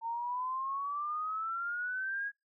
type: exponential sweep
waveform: sine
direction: up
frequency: 906 to 1661.2 Hz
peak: -33 dBFS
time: 0.01-2.32 s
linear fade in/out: 50 ms
effects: noise-tail reverb RT60 0.2 s tail -24 dB re dry